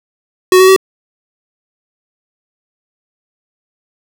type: tone with pitch steps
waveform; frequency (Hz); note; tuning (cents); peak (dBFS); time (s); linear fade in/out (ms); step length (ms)
square; 370 / 375.8 / 381.7; F#4 / F#4 / G4; 0 / +27 / -46; -4; 0.52-0.763; 2; 81
effects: none